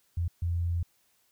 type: tone bursts at uneven times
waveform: sine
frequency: 85.7 Hz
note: F2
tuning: 32 cents flat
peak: -26 dBFS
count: 2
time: 0.17-0.28 / 0.42-0.83 s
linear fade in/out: 5 ms
effects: white hiss -69 dBFS RMS until 1.31 s